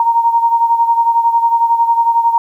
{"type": "beating tone pair", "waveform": "sine", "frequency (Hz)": [927, 938], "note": ["A#5", "A#5"], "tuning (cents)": [-10, 11], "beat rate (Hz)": 11, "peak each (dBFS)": [-10, -16], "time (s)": [0, 2.38], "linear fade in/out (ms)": 2, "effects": ["8-bit"]}